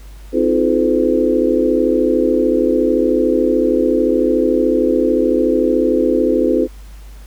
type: tone cluster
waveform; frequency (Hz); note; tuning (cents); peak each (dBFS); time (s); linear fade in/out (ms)
sine; 260.1 / 317.4 / 351 / 431.8 / 510; C4 / D#4 / F4 / A4 / C5; -10 / +35 / +9 / -33 / -44; -18; 0.32-6.68; 50
effects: added 50 Hz sine -33 dBFS peak until 7.26 s + pink hiss -47 dBFS RMS until 7.26 s